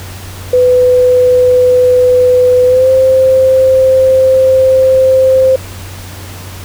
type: tone with pitch glide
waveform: sine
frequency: 500 to 523.3 Hz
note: B4 to C5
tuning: +21 to 0 cents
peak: -4 dBFS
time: 0.53-5.56 s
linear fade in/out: 5 ms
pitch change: +79 cents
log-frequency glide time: 2.66-2.9 s
effects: added 93 Hz sine -26 dBFS peak until 6.64 s + pink hiss -30 dBFS RMS until 6.64 s